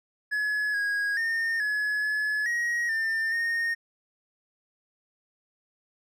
triangle tone with pitch steps, 1697 / 1650 / 1825 / 1697 / 1707 / 1893 / 1798 / 1845 Hz, G#6 / G#6 / A#6 / G#6 / G#6 / A#6 / A6 / A#6, +37 / -12 / -37 / +37 / +47 / +26 / +37 / -18 cents, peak -23 dBFS, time 0.31-3.75 s, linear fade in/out 20 ms, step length 430 ms, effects none

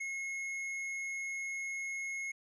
sine tone with tanh clipping, 2168 Hz, C#7, 39 cents flat, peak -38 dBFS, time 0-2.32 s, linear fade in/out 10 ms, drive 11 dB, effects low-pass 10000 Hz 12 dB/octave

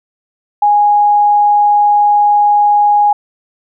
sine tone, 827 Hz, G#5, 8 cents flat, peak -6 dBFS, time 0.62-3.13 s, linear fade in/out 5 ms, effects none

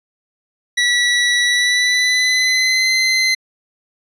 25% pulse tone with pitch glide, 1946 to 2057 Hz, B6 to C7, -26 to -30 cents, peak -9 dBFS, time 0.77-3.35 s, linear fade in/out 10 ms, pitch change +96 cents, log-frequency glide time 1.45-2.91 s, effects resampled to 22050 Hz

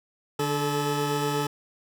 20% pulse tone pair together, 146.83 / 432.2 Hz, D3 / A4, 0 / -31 cents, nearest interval octave + perfect fifth, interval 1869 cents, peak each -23 / -22 dBFS, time 0.39-1.47 s, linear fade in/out 5 ms, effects none

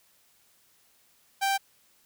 sawtooth tone, 784 Hz, G5, in tune, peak -20 dBFS, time 1.41-1.58 s, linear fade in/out 20 ms, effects white hiss -64 dBFS RMS until 2.05 s

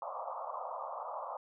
white band-pass noise, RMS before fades -41 dBFS, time 0.02-1.37 s, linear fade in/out 2 ms, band 520 to 1200 Hz, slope 96 dB/octave, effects none

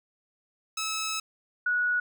10% pulse / sine tone pair in turn, 1297 / 1462.6 Hz, E6 / F#6, -28 / -20 cents, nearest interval major second, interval 208 cents, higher second, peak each -21 / -23 dBFS, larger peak first, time 0.77-1.2 / 1.66-2 s, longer first, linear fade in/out 5 ms, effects none

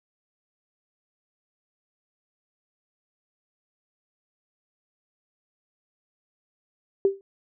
sine tone with exponential decay, 392 Hz, G4, in tune, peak -13 dBFS, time 7.05-7.21 s, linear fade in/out 1 ms, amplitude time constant 34 ms, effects none

